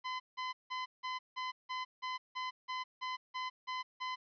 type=tone bursts; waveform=sawtooth; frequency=1019 Hz; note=C6; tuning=46 cents flat; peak=-33 dBFS; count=13; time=0.04-4.16 s; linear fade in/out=20 ms; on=160 ms; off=170 ms; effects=resampled to 11025 Hz + 12-bit